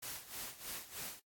white noise with tremolo, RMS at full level -43 dBFS, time 0.02-1.2 s, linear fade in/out 10 ms, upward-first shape sine, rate 3.2 Hz, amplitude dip 80%, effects noise-tail reverb RT60 0.1 s tail -18 dB re dry + AAC 64 kbps

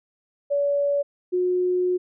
sine tone pair in turn, 570 / 362.2 Hz, C#5 / F#4, +48 / -37 cents, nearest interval minor sixth, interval 785 cents, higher first, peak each -19 dBFS, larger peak neither, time 0.5-1.03 / 1.32-1.98 s, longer second, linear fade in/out 20 ms, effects none

